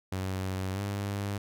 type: tone with pitch glide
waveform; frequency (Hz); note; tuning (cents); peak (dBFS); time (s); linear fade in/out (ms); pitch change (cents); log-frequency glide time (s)
sawtooth; 94.4 to 100.59; F#2 to G2; +35 to +45; -27; 0.12-1.38; 5; +110; 0.73-0.8
effects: none